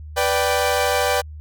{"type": "chord", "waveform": "sawtooth", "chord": "G major", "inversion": "first", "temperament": "equal with one note detuned", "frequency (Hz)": [493.9, 587.3, 780.8], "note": ["B4", "D5", "G5"], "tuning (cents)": [0, 0, -7], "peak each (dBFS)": -18, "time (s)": [0.16, 1.22], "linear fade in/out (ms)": 20, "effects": ["added 76 Hz sine -33 dBFS peak until 1.4 s"]}